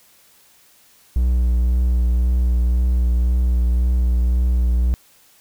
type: tone with vibrato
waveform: triangle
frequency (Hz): 60.8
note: B1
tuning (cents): -26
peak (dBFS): -12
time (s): 1.16-4.94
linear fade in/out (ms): 0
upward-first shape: triangle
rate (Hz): 1.9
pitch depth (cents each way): 31
effects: white hiss -53 dBFS RMS until 5.4 s